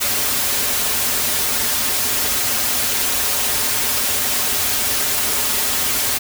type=noise with comb filter; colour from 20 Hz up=white; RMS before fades=-19 dBFS; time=0-6.19 s; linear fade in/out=20 ms; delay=6 ms; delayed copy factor=-0.7; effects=none